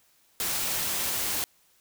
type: noise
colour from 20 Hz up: white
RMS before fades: -29 dBFS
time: 0.4-1.44 s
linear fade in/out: 0 ms
effects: white hiss -64 dBFS RMS until 1.8 s